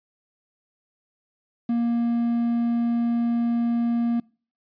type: tone with quantisation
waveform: triangle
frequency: 235.1 Hz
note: A#3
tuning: 15 cents sharp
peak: -18 dBFS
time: 1.69-4.2 s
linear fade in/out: 5 ms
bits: 8
effects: noise-tail reverb RT60 0.4 s tail -25 dB re dry + resampled to 11025 Hz